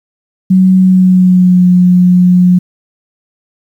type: tone with pitch glide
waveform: sine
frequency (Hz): 186.9 to 180.01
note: F#3 to F#3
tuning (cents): +18 to -47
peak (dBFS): -3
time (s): 0.5-2.59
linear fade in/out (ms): 10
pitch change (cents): -65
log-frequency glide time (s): 0.78-1.67
effects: 7-bit